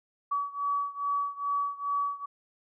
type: beating tone pair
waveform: sine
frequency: 1138 / 1140.4 Hz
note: C#6 / C#6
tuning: +45 / +49 cents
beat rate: 2.4 Hz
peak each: -30 / -32 dBFS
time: 0.31-2.26 s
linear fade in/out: 10 ms
effects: none